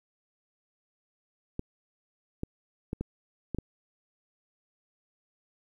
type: clicks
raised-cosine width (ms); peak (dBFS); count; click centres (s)
3; -19; 6; 1.594 / 2.434 / 2.931 / 3.01 / 3.547 / 3.586
effects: 10-bit